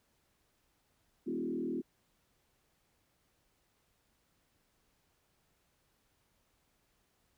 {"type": "tone with frequency modulation", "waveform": "sine", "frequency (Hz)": 297.1, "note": "D4", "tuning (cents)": 20, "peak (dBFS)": -33, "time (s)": [1.26, 1.82], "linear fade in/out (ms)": 20, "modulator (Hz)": 40, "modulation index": 2, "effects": ["pink hiss -75 dBFS RMS until 7.37 s"]}